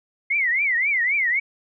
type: tone with vibrato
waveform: sine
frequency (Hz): 2093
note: C7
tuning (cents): 0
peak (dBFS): -18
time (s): 0.3-1.4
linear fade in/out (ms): 10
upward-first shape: triangle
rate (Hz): 3.8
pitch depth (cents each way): 240
effects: none